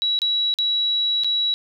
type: tone with dropouts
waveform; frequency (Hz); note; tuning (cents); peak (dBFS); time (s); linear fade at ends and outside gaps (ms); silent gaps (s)
sine; 3900; B7; -23; -18; 0.02-1.54; 0; 0.19-0.218 / 0.54-0.587 / 1.236-1.245
effects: none